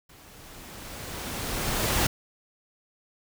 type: noise with level ramp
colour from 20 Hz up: pink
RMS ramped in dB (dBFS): -52 to -23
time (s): 0.09-2.07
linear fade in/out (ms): 5
effects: none